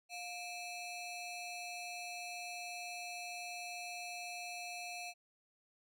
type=ring-modulated tone; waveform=sawtooth; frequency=1661.2 Hz; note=G#6; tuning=in tune; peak=-36 dBFS; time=0.09-5.14 s; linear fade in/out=50 ms; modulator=951 Hz; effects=low-pass 12000 Hz 12 dB/octave